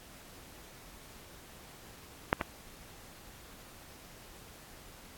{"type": "clicks", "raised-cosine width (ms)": 0.5, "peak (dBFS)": [-8, -15], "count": 2, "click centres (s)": [2.329, 2.412], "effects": ["pink hiss -53 dBFS RMS until 5.17 s", "AAC 64 kbps"]}